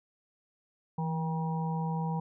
harmonic tone with a mistuned harmonic, 159.5 Hz, D#3, 43 cents sharp, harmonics 1 / 3 / 5 / 6, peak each -30 / -43 / -39 / -39 dBFS, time 0.98-2.2 s, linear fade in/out 5 ms, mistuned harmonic 1, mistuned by +51 cents, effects none

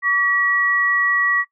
sine tone pair together, 1144.6 / 1925 Hz, D6 / B6, -45 / -45 cents, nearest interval major sixth, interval 900 cents, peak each -21 / -16 dBFS, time 0.02-1.45 s, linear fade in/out 50 ms, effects noise-tail reverb RT60 0.1 s tail -22 dB re dry

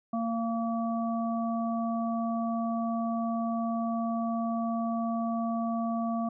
harmonic tone, 229.3 Hz, A#3, 28 cents flat, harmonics 1 / 3 / 5, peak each -29 / -33 / -38 dBFS, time 0.13-6.29 s, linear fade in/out 5 ms, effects none

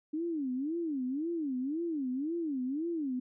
sine tone with vibrato, 293.7 Hz, D4, in tune, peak -31 dBFS, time 0.13-3.2 s, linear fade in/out 10 ms, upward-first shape sine, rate 1.9 Hz, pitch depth 270 cents each way, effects none

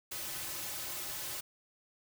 white noise with comb filter, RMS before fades -40 dBFS, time 0.11-1.41 s, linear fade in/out 10 ms, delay 4.3 ms, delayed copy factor -0.8, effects none

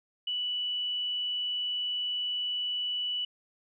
sine tone, 2960 Hz, F#7, in tune, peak -29 dBFS, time 0.27-3.25 s, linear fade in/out 5 ms, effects none

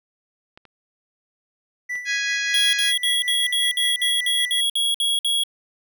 clicks, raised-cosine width 0.3 ms, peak -27 / -32 / -28 dBFS, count 3, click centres 0.575 / 0.653 / 1.955 s
triangle tone with tremolo, 1973 Hz, B6, 2 cents flat, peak -22 dBFS, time 1.89-4.61 s, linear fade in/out 10 ms, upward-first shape sine, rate 5.2 Hz, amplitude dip 65%
harmonic tone, 830.6 Hz, G#5, in tune, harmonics 2 / 3 / 4 / 5 / 6 / 7 / 8, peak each -25 / -29 / -31 / -33 / -35 / -36 / -37 dBFS, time 2.05-2.93 s, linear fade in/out 50 ms
square tone bursts, 3322 Hz, G#7, in tune, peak -19 dBFS, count 12, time 2.54-5.436 s, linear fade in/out 2 ms, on 190 ms, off 56 ms
effects none

